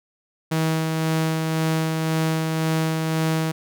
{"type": "tone with tremolo", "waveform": "sawtooth", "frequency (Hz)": 160, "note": "D#3", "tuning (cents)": 49, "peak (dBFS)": -15, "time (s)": [0.51, 3.52], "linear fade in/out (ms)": 10, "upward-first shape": "sine", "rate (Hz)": 1.9, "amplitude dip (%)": 30, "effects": []}